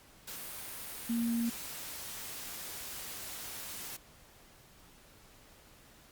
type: tone in noise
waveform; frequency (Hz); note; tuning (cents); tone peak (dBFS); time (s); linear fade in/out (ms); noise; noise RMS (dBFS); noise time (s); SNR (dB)
sine; 233.1; A#3; 0; -29; 1.09-1.5; 10; white; -43; 0.27-3.97; +11
effects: pink hiss -59 dBFS RMS until 6.11 s + Opus 48 kbps